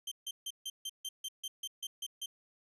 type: tone bursts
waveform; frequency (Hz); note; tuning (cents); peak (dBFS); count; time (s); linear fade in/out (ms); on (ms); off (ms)
sawtooth; 3136; G7; 0; -34; 12; 0.07-2.26; 5; 45; 150
effects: resampled to 32000 Hz